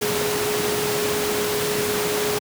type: tone in noise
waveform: sine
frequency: 418.5 Hz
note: G#4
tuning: 13 cents sharp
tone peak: -23 dBFS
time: 0.01-2.39 s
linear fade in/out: 10 ms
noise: pink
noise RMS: -24 dBFS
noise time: 0.01-2.39 s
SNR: -2 dB
effects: high-pass 150 Hz 12 dB/octave